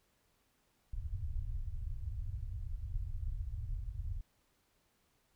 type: low-pass noise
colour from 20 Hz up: pink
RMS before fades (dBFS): -39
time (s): 0.93-4.21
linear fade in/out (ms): 5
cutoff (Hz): 110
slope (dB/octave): 48
effects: pink hiss -75 dBFS RMS until 5.35 s